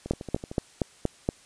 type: two click trains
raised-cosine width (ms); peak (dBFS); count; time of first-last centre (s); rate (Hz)
2; -10 / -22; 6 / 7; 0.11-1.289 / 0.06-0.515; 4.24 / 13.2
effects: white hiss -55 dBFS RMS until 1.45 s + resampled to 22050 Hz